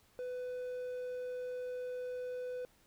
triangle tone, 499.4 Hz, B4, 19 cents sharp, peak -36 dBFS, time 0.19-2.65 s, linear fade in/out 0 ms, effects pink hiss -68 dBFS RMS until 2.86 s

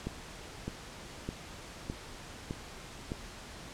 click train, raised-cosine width 3 ms, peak -22 dBFS, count 6, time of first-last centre 0.07-3.119 s, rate 1.64 Hz, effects pink hiss -47 dBFS RMS until 3.73 s + low-pass 8000 Hz 12 dB/octave

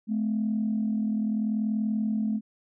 sine tone pair together, 215 / 255.7 Hz, A3 / C4, -40 / -40 cents, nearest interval minor third, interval 300 cents, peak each -24 / -32 dBFS, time 0.07-2.41 s, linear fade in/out 50 ms, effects tanh soft clip ceiling -18 dBFS

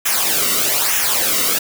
white noise with flanger, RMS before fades -17 dBFS, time 0.05-1.59 s, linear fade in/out 10 ms, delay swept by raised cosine 0.22 to 1.22 ms, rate 1.1 Hz, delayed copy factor -0.7, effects none

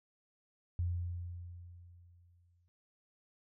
sine tone with exponential decay, 87.4 Hz, F2, 2 cents sharp, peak -30 dBFS, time 0.79-2.68 s, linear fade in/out 0 ms, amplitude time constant 410 ms, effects none

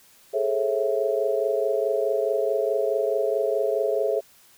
sine chord, A major seventh, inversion third, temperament equal with one note detuned, 415.3 / 440 / 542.6 / 659.3 Hz, G#4 / A4 / C#5 / E5, 0 / 0 / -37 / 0 cents, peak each -26 / -27 / -26 / -27 dBFS, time 0.33-4.21 s, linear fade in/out 20 ms, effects white hiss -55 dBFS RMS until 4.57 s

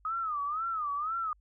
sine tone with vibrato, 1244.5 Hz, D#6, in tune, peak -30 dBFS, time 0.05-1.33 s, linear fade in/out 2 ms, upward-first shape sine, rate 2 Hz, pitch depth 160 cents each way, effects added 50 Hz sine -61 dBFS peak until 1.4 s

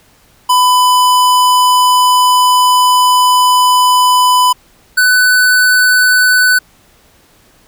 square tone pair in turn, 1000 / 1498.3 Hz, B5 / F#6, +21 / +21 cents, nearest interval perfect fifth, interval 700 cents, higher second, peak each -7 dBFS, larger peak neither, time 0.49-4.53 / 4.97-6.59 s, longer first, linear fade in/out 10 ms, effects pink hiss -48 dBFS RMS until 7.67 s

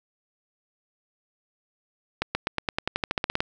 accelerating click train, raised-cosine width 0.3 ms, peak -8 dBFS, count 15, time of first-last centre 2.22-3.405 s, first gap 130 ms, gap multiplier 0.93, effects none

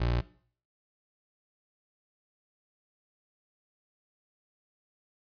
25% pulse tone, 59.5 Hz, A#1, 36 cents sharp, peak -22 dBFS, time 0-0.21 s, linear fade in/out 10 ms, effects noise-tail reverb RT60 0.5 s tail -18 dB re dry + resampled to 11025 Hz

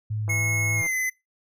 sine tone with vibrato, 106.1 Hz, G#2, 38 cents sharp, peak -25 dBFS, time 0.1-0.82 s, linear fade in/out 10 ms, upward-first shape square, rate 3.3 Hz, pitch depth 19 cents each way
click train, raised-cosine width 1 ms, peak -26 dBFS, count 98, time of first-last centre 0.28-0.864 s, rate 166 Hz
square tone with pitch glide, 2177 to 2031 Hz, C#7 to B6, -32 to +48 cents, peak -24 dBFS, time 0.29-1.1 s, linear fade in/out 10 ms, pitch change -120 cents, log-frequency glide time 0.75-0.94 s
effects noise-tail reverb RT60 0.2 s tail -22 dB re dry

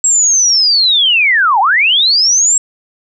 sine linear two-way sweep, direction down then up, 7680 to 745 to 7680 Hz, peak -7 dBFS, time 0.04-2.58 s, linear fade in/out 2 ms, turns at 1.6 s, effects none

